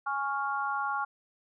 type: chord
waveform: sine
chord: Db major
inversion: second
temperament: equal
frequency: 830.6 / 1108.7 / 1396.9 Hz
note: Ab5 / Db6 / F6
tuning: 0 / 0 / 0 cents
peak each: -33 dBFS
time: 0.06-1.05 s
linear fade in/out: 10 ms
effects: none